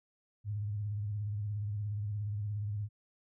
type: tone with vibrato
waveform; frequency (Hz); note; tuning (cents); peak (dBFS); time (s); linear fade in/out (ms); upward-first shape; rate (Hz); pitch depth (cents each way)
sine; 103.83; G#2; 0; -33; 0.44-2.89; 50; triangle; 17; 81
effects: none